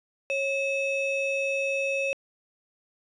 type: ring-modulated tone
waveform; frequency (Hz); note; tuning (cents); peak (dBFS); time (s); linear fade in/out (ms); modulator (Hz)
triangle; 1568; G6; 0; -20; 0.3-2.13; 0; 1020
effects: resampled to 22050 Hz